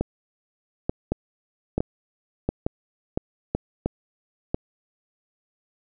two click trains, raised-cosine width 2 ms, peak -9 / -9 dBFS, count 6 / 5, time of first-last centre 1.12-4.545 / 0.01-3.55 s, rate 1.46 / 1.13 Hz, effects none

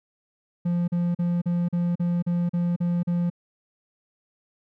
triangle tone bursts, 173.9 Hz, F3, 7 cents flat, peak -19 dBFS, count 10, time 0.65-3.301 s, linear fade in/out 10 ms, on 230 ms, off 39 ms, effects none

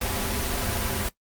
pink noise with comb filter, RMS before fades -27 dBFS, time 0.01-1.09 s, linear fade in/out 5 ms, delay 6.5 ms, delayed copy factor -0.8, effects noise-tail reverb RT60 0.1 s tail -18 dB re dry + Opus 24 kbps

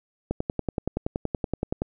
click train, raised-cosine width 2 ms, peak -12 dBFS, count 17, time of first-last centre 0.31-1.819 s, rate 10.6 Hz, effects none

